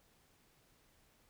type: silence
effects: pink hiss -70 dBFS RMS until 1.29 s